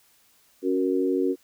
sine chord, F# major, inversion second, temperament equal, 277.2 / 370 / 466.2 Hz, C#4 / F#4 / A#4, 0 / 0 / 0 cents, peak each -25 / -24 / -28 dBFS, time 0.62-1.36 s, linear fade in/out 50 ms, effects white hiss -61 dBFS RMS until 1.43 s

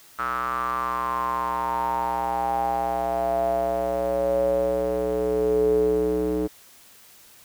square tone with band-pass filter sweep, 61.74 Hz, B1, in tune, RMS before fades -24 dBFS, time 0.18-6.48 s, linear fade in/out 20 ms, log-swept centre 1300 to 370 Hz, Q 8.8, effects white hiss -51 dBFS RMS until 7.44 s

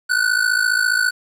square ring-modulated tone, 1489 Hz, F#6, 11 cents sharp, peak -13 dBFS, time 0.09-1.11 s, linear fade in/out 20 ms, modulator 27.4 Hz, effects low-pass 12000 Hz 12 dB/octave + 8-bit

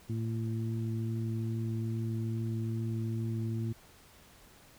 harmonic tone, 112.8 Hz, A2, 44 cents sharp, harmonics 1 / 2 / 3, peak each -32 / -38 / -42 dBFS, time 0.09-3.73 s, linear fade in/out 10 ms, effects pink hiss -58 dBFS RMS until 4.78 s

